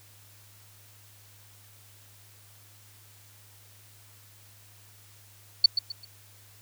sine tone with echo, 4469 Hz, C#8, 13 cents sharp, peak -11 dBFS, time 5.64-5.66 s, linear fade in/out 5 ms, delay 130 ms, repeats 3, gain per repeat -10 dB, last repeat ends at 6.05 s, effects added 102 Hz sine -56 dBFS peak until 6.61 s + white hiss -56 dBFS RMS until 6.61 s

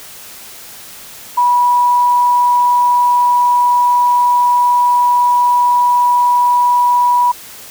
sine tone, 976 Hz, B5, 21 cents flat, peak -8 dBFS, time 1.37-7.32 s, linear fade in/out 10 ms, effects white hiss -34 dBFS RMS until 7.7 s

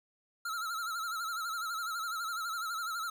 square tone with vibrato, 1345 Hz, E6, 34 cents sharp, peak -35 dBFS, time 0.45-3.1 s, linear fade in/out 5 ms, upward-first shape sine, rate 12 Hz, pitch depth 90 cents each way, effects 12-bit

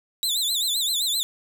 sawtooth tone with vibrato, 3770 Hz, A#7, 19 cents sharp, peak -19 dBFS, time 0.23-1.23 s, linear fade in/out 0 ms, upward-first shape sine, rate 7.7 Hz, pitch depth 160 cents each way, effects none

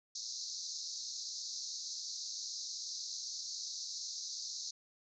white band-pass noise, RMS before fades -43 dBFS, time 0.15-4.71 s, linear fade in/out 5 ms, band 4000 to 6600 Hz, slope 96 dB/octave, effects none

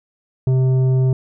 triangle tone with tanh clipping, 130 Hz, C3, 11 cents flat, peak -14 dBFS, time 0.47-1.13 s, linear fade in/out 2 ms, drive 13 dB, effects none

